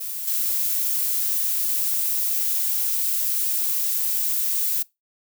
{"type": "noise with level steps", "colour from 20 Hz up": "violet", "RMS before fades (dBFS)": [-30, -23], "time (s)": [0, 4.83], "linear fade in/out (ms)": 10, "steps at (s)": 0.27, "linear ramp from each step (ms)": 5, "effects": ["noise-tail reverb RT60 0.2 s tail -22 dB re dry"]}